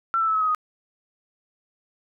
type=tone with pitch steps; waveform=sine; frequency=1347 / 1326.2 / 1305.6 / 1285.4 / 1265.5 / 1246 Hz; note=E6 / E6 / E6 / E6 / D#6 / D#6; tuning=+37 / +10 / -17 / -44 / +29 / +2 cents; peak=-19 dBFS; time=0.14-0.548 s; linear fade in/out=0 ms; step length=68 ms; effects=none